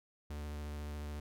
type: tone with vibrato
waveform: 45% pulse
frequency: 74 Hz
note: D2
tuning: 14 cents sharp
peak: -40 dBFS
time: 0.3-1.2 s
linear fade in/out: 5 ms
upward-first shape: sine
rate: 14 Hz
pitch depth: 22 cents each way
effects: none